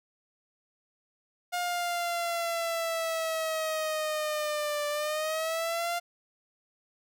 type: linear two-way sweep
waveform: sawtooth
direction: down then up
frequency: 712 to 587.3 to 698 Hz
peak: -25 dBFS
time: 1.52-6 s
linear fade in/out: 20 ms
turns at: 4.88 s
effects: none